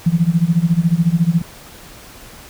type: tone with tremolo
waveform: sine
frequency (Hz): 168.3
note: E3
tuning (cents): +36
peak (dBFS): -8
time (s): 0.06-1.42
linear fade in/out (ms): 5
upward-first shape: sine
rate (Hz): 14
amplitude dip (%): 90
effects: pink hiss -39 dBFS RMS until 2.49 s